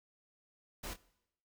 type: noise with echo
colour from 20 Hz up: pink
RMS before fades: -43 dBFS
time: 0.83-0.94 s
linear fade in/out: 10 ms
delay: 25 ms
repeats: 1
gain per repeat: -10 dB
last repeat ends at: 0.965 s
effects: noise-tail reverb RT60 0.8 s tail -20 dB re dry

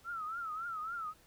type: tone with vibrato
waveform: sine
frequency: 1318.5 Hz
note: E6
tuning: in tune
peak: -37 dBFS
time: 0.04-1.14 s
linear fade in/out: 50 ms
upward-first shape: triangle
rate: 3.6 Hz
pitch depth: 140 cents each way
effects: pink hiss -64 dBFS RMS until 1.26 s

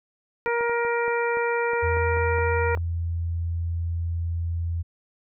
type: harmonic tone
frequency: 471.3 Hz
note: A#4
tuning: 19 cents sharp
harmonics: 1 / 2 / 3 / 4 / 5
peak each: -24 / -28 / -30 / -32 / -33 dBFS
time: 0.46-2.75 s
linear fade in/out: 0 ms
type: clicks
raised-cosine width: 1 ms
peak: -24 dBFS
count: 11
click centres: 0.476 / 0.609 / 0.696 / 0.85 / 1.08 / 1.371 / 1.734 / 1.969 / 2.17 / 2.385 / 2.774 s
type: tone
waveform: sine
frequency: 84.4 Hz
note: E2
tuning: 41 cents sharp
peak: -24 dBFS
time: 1.82-4.83 s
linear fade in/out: 20 ms
effects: none

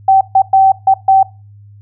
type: tone bursts at uneven times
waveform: sine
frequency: 771 Hz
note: G5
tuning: 29 cents flat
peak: -4 dBFS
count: 5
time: 0.08-0.21 / 0.35-0.42 / 0.53-0.72 / 0.87-0.94 / 1.08-1.23 s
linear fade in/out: 5 ms
effects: noise-tail reverb RT60 0.3 s tail -21 dB re dry + added 102 Hz sine -36 dBFS peak until 1.81 s

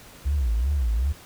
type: tone with vibrato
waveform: triangle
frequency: 63.2 Hz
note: B1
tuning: 41 cents sharp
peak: -16 dBFS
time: 0.25-1.13 s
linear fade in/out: 20 ms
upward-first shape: sine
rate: 2.6 Hz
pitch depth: 260 cents each way
effects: tanh soft clip ceiling -18 dBFS + pink hiss -47 dBFS RMS until 1.25 s

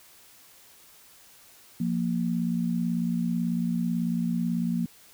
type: tone pair together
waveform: sine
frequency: 174.96 / 233.1 Hz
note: F3 / A#3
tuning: +3 / 0 cents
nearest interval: perfect fourth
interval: 497 cents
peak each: -27 dBFS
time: 1.8-4.86 s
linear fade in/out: 5 ms
effects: white hiss -54 dBFS RMS until 5.13 s

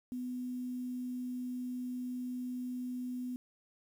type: tone with quantisation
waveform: sine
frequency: 249.7 Hz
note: B3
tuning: 19 cents sharp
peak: -36 dBFS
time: 0.12-3.36 s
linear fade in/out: 0 ms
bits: 10
effects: none

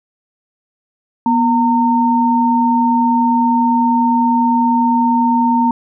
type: tone pair together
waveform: sine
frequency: 242.4 / 915 Hz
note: B3 / A#5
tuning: -32 / -32 cents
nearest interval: octave + major seventh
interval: 2300 cents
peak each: -13 dBFS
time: 1.26-5.71 s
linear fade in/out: 2 ms
effects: none

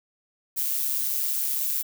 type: noise with amplitude modulation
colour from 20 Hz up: violet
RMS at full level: -24 dBFS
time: 0.56-1.83 s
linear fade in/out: 20 ms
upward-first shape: sine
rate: 137 Hz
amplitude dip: 55%
effects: none

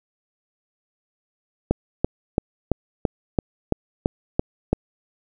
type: click train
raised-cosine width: 2 ms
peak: -4 dBFS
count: 10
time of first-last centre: 1.71-4.73 s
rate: 2.98 Hz
effects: none

